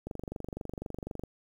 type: click train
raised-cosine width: 2 ms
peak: -24 dBFS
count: 29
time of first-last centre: 0.07-1.237 s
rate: 24 Hz
effects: 9-bit